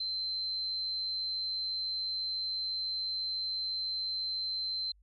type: tone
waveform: sine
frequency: 4097 Hz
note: C8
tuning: 37 cents flat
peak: -32 dBFS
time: 0-4.92 s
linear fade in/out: 5 ms
effects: added 50 Hz sine -60 dBFS peak until 5.02 s